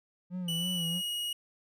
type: tone with vibrato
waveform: triangle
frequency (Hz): 174.61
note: F3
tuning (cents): 0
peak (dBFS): -31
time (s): 0.3-1.02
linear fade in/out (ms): 50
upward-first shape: sine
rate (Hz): 3.1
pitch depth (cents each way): 86
type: tone with pitch glide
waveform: 45% pulse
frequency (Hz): 2960 to 2892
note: F#7 to F#7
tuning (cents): 0 to -40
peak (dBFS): -32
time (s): 0.48-1.33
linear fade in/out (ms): 5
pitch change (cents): -40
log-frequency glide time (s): 0.75-0.88
effects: none